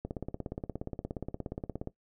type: click train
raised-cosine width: 2 ms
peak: -22 dBFS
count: 32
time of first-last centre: 0.05-1.874 s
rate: 17 Hz
effects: noise-tail reverb RT60 0.1 s tail -17 dB re dry